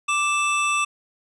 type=tone pair together; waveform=square; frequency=1174.7 / 2640 Hz; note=D6 / E7; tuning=0 / +2 cents; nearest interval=octave + major second; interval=1402 cents; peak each=-23 dBFS; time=0.08-0.85 s; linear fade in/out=10 ms; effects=resampled to 24000 Hz